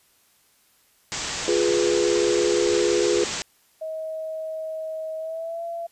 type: low-pass noise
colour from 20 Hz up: white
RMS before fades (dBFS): -30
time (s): 1.12-3.42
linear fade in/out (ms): 0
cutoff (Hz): 7900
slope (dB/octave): 96
type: chord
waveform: sine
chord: F diminished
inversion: none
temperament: equal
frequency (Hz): 349.2 / 415.3 / 493.9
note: F4 / Ab4 / Cb5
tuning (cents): 0 / 0 / 0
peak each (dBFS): -22 / -22 / -24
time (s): 1.48-3.24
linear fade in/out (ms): 2
type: tone with pitch glide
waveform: sine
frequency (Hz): 635 to 676.7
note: D#5 to E5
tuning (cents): +35 to +45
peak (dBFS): -28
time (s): 3.81-5.87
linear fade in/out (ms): 10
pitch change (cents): +110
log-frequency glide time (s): 5.18-5.64
effects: white hiss -61 dBFS RMS until 5.91 s + resampled to 32000 Hz